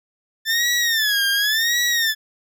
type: tone with vibrato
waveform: 20% pulse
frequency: 1760 Hz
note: A6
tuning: in tune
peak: -12 dBFS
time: 0.45-2.15 s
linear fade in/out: 50 ms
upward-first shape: sine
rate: 0.91 Hz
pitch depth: 160 cents each way
effects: none